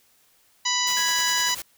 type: harmonic tone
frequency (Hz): 987.8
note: B5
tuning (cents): 0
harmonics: 1 / 2 / 3 / 4 / 5 / 6 / 7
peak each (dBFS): -29 / -29 / -29 / -29 / -29 / -29 / -29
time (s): 0.65-1.55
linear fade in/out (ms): 10
type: noise with tremolo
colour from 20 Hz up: white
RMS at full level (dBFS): -33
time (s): 0.87-1.62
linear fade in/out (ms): 0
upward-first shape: sine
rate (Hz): 10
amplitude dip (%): 55
type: tone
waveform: 45% pulse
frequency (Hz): 1661.2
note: G#6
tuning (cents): 0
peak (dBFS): -29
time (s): 0.97-1.49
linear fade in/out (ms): 0
effects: white hiss -61 dBFS RMS until 1.77 s